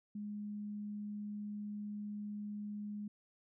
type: tone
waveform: sine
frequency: 207.7 Hz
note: G#3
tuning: in tune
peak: -40 dBFS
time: 0.15-3.08 s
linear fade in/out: 5 ms
effects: none